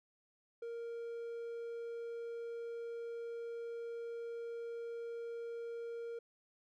triangle tone, 466.2 Hz, A#4, in tune, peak -39 dBFS, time 0.62-6.19 s, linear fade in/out 5 ms, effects none

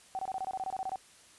sine tone bursts, 762 Hz, G5, 49 cents flat, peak -32 dBFS, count 13, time 0.15-0.958 s, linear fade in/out 0 ms, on 40 ms, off 24 ms, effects white hiss -58 dBFS RMS until 1.38 s + resampled to 24000 Hz

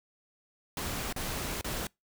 pink noise with dropouts, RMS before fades -35 dBFS, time 0.77-1.87 s, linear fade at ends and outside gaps 2 ms, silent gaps 1.127-1.162 / 1.612-1.644 s, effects noise-tail reverb RT60 0.2 s tail -26 dB re dry

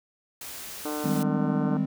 white noise, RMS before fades -39 dBFS, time 0.41-1.23 s, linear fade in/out 2 ms
harmonic tone, 150.4 Hz, D3, 42 cents sharp, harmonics 2 / 3 / 4 / 5 / 6 / 7 / 8 / 9 / 10, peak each -32 / -36 / -38 / -40 / -42 / -43 / -44 / -45 / -46 dBFS, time 0.85-1.77 s, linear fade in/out 2 ms
triangle chord, Ab major seventh, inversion second, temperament just, 155.74 / 194.67 / 207.7 / 259.6 Hz, Eb3 / G3 / Ab3 / C4, +2 / -12 / 0 / -13 cents, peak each -27 / -28 / -28 / -26 dBFS, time 1.04-1.86 s, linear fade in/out 10 ms
effects none

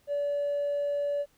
sine tone with hard clipping, 575 Hz, D5, 37 cents flat, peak -27 dBFS, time 0.07-1.26 s, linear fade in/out 50 ms, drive 1 dB, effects pink hiss -66 dBFS RMS until 1.37 s

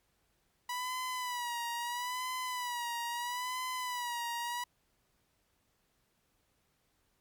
sawtooth tone with vibrato, 979 Hz, B5, 15 cents flat, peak -31 dBFS, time 0.69-4.64 s, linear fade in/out 5 ms, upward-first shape sine, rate 0.76 Hz, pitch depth 67 cents each way, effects pink hiss -75 dBFS RMS until 7.2 s + MP3 96 kbps

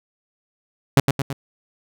sawtooth tone with echo, 137.7 Hz, C#3, 11 cents flat, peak -6 dBFS, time 0.97-1 s, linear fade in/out 2 ms, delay 110 ms, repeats 3, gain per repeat -5 dB, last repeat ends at 1.33 s, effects none

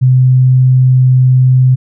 sine tone, 128.5 Hz, C3, 31 cents flat, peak -4 dBFS, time 0.01-1.76 s, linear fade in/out 20 ms, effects none

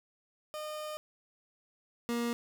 30% pulse tone pair in turn, 610 / 236.5 Hz, D#5 / A#3, -34 / +25 cents, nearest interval octave + major third, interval 1641 cents, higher first, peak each -35 / -28 dBFS, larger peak second, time 0.54-0.97 / 2.09-2.33 s, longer first, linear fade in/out 0 ms, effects none

